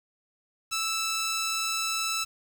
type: tone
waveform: 10% pulse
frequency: 1318.5 Hz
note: E6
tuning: in tune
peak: -19 dBFS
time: 0.71-2.25 s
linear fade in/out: 20 ms
effects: 8-bit